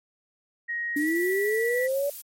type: tone with pitch glide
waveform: sine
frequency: 1882 to 1952.9 Hz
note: A#6 to B6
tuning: +16 to -20 cents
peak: -27 dBFS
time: 0.68-1.88 s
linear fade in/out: 20 ms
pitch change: +64 cents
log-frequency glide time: 0.98-1.08 s
type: noise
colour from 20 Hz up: violet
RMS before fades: -37 dBFS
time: 0.96-2.22 s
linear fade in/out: 10 ms
type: linear sweep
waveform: sine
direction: up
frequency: 286.5 to 579 Hz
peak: -23 dBFS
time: 0.96-2.1 s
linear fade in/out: 5 ms
effects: MP3 64 kbps